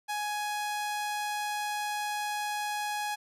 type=tone; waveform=sawtooth; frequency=835 Hz; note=G#5; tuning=9 cents sharp; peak=-27 dBFS; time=0.08-3.16 s; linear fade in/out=20 ms; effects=resampled to 32000 Hz